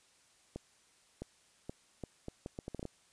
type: accelerating click train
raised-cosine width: 2 ms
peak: -27 dBFS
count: 12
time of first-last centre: 0.56-2.854 s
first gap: 660 ms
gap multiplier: 0.72
effects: white hiss -67 dBFS RMS until 3.12 s + resampled to 22050 Hz